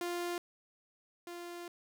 sawtooth tone pair in turn, 349.2 / 347.5 Hz, F4 / F4, 0 / -9 cents, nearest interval unison, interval 9 cents, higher first, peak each -31 / -39 dBFS, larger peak first, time 0.01-0.38 / 1.27-1.68 s, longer second, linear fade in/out 2 ms, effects none

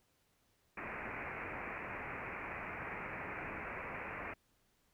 white low-pass noise, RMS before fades -44 dBFS, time 0.77-4.34 s, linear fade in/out 5 ms, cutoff 2500 Hz, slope 96 dB/octave, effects pink hiss -75 dBFS RMS until 4.93 s

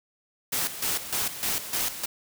white noise with tremolo, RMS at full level -27 dBFS, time 0.52-2.06 s, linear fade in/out 10 ms, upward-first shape square, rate 3.3 Hz, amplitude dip 70%, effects none

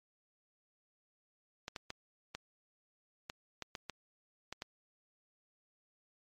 clicks, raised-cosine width 0.2 ms, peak -23 dBFS, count 10, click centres 1.681 / 1.762 / 1.904 / 2.35 / 3.299 / 3.623 / 3.752 / 3.897 / 4.526 / 4.621 s, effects MP3 64 kbps

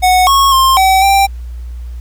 square tone with pitch steps, 737 / 1097 / 1060 / 764 / 786 Hz, F#5 / C#6 / C6 / G5 / G5, -7 / -18 / +22 / -45 / +4 cents, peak -7 dBFS, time 0.02-1.27 s, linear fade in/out 20 ms, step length 250 ms, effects added 60 Hz sine -22 dBFS peak until 2 s + pink hiss -49 dBFS RMS until 2 s

